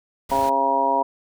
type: noise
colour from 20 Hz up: pink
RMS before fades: -35 dBFS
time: 0.29-0.5 s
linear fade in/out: 10 ms
type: harmonic tone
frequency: 136.3 Hz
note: C#3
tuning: 29 cents flat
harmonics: 2 / 3 / 4 / 5 / 6 / 7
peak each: -30 / -30 / -27 / -24 / -29 / -19 dBFS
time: 0.31-1.03 s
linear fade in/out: 10 ms
effects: none